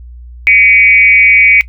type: tone with frequency modulation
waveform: sine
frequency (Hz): 2264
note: C#7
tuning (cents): +36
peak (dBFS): -3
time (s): 0.47-1.61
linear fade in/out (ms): 0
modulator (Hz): 206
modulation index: 0.78
effects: noise-tail reverb RT60 0.1 s tail -19 dB re dry + added 60 Hz sine -28 dBFS peak until 1.68 s